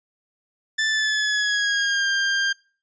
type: tone with pitch glide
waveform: sawtooth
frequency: 1760 to 1595.4 Hz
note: A6 to G6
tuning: 0 to +30 cents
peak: -16 dBFS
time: 0.78-2.53 s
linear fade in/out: 10 ms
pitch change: -170 cents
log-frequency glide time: 0.88-2.08 s
effects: noise-tail reverb RT60 0.4 s tail -24 dB re dry + resampled to 16000 Hz